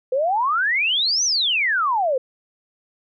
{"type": "exponential two-way sweep", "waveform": "sine", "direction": "up then down", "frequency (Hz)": [493.9, 6230, 493.9], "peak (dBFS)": -17, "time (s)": [0.12, 2.18], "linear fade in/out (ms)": 5, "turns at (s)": 1.24, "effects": []}